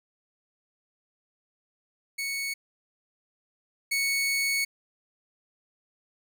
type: tone pair in turn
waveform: sawtooth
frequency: 2217 / 2217 Hz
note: C#7 / C#7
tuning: 0 / 0 cents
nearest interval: unison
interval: 0 cents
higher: neither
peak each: -26 / -21 dBFS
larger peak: second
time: 2.18-2.54 / 3.91-4.65 s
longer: second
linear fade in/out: 10 ms
effects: none